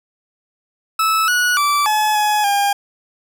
40% pulse tone with pitch steps, 1306 / 1464 / 1162 / 854 / 843 / 806 Hz, E6 / F#6 / D6 / G#5 / G#5 / G5, -17 / -19 / -19 / +48 / +26 / +48 cents, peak -13 dBFS, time 0.99-2.73 s, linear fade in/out 5 ms, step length 290 ms, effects none

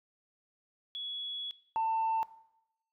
sine tone pair in turn, 3375 / 893.9 Hz, G#7 / A5, +27 / +27 cents, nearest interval octave + major seventh, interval 2300 cents, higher first, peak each -36 / -26 dBFS, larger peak second, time 0.95-1.51 / 1.76-2.23 s, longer first, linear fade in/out 0 ms, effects noise-tail reverb RT60 0.8 s tail -18 dB re dry + tanh soft clip ceiling -25 dBFS

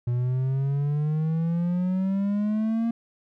triangle exponential sweep, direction up, 120 to 233.1 Hz, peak -20 dBFS, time 0.07-2.91 s, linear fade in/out 5 ms, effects none

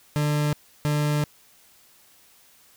40% pulse tone pair in turn, 148.5 / 148.5 Hz, D3 / D3, +20 / +20 cents, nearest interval unison, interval 0 cents, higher neither, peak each -20 dBFS, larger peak neither, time 0.16-0.53 / 0.85-1.24 s, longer second, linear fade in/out 0 ms, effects white hiss -56 dBFS RMS until 2.76 s

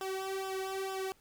sawtooth tone with flanger, 383.4 Hz, G4, 38 cents flat, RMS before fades -37 dBFS, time 0.01-1.12 s, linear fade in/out 0 ms, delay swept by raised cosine 0.46 to 2.16 ms, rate 2.2 Hz, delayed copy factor -0.95, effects pink hiss -66 dBFS RMS until 1.2 s

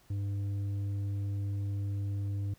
sine tone with tanh clipping, 100 Hz, G2, 35 cents sharp, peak -32 dBFS, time 0.1-2.54 s, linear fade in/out 5 ms, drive 6 dB, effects pink hiss -64 dBFS RMS until 2.58 s

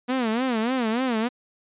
sawtooth tone with vibrato, 239.5 Hz, A#3, 47 cents sharp, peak -18 dBFS, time 0.08-1.29 s, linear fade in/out 20 ms, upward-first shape sine, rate 3.4 Hz, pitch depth 170 cents each way, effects resampled to 8000 Hz

